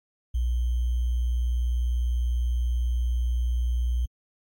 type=tone with sample-and-hold; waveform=sine; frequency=60.2 Hz; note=B1; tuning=44 cents flat; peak=-22 dBFS; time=0.34-4.06 s; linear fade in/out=10 ms; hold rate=3150 Hz; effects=AAC 64 kbps